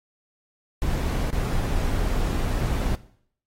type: noise with dropouts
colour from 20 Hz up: brown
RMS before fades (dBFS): -24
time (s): 0.82-2.95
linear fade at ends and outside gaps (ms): 0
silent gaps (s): 1.304-1.329
effects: noise-tail reverb RT60 0.6 s tail -17 dB re dry + AAC 48 kbps